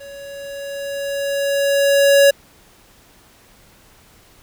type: tone with level ramp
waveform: square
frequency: 560 Hz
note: C#5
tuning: 18 cents sharp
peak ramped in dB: -35 to -8 dBFS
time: 0-2.31 s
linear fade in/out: 10 ms
effects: pink hiss -50 dBFS RMS until 4.42 s